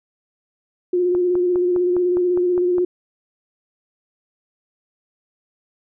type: tone with vibrato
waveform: sine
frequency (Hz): 357.3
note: F4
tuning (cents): +40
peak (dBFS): -15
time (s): 0.93-2.85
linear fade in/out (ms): 5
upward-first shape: square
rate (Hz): 16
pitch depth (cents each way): 22
type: click train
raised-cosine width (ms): 1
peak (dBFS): -18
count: 9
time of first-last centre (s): 1.15-2.783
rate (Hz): 4.9
effects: none